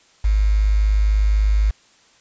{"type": "tone with quantisation", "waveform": "sine", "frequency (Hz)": 51.91, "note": "G#1", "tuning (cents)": 0, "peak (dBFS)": -13, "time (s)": [0.24, 1.71], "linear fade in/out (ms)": 10, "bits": 6, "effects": ["white hiss -54 dBFS RMS until 2.2 s", "resampled to 16000 Hz"]}